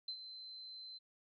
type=tone with ADSR envelope; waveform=sine; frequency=4078 Hz; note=C8; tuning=45 cents flat; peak=-38 dBFS; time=0.08-0.99 s; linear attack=4 ms; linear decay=75 ms; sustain=-10 dB; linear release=23 ms; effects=none